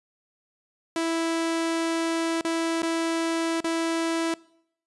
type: tone with dropouts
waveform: sawtooth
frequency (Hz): 329.6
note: E4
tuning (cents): 0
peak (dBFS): -20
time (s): 0.96-4.34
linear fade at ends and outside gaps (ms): 2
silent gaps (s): 2.411-2.448 / 2.821-2.83 / 3.605-3.643
effects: noise-tail reverb RT60 0.7 s tail -23 dB re dry + resampled to 24000 Hz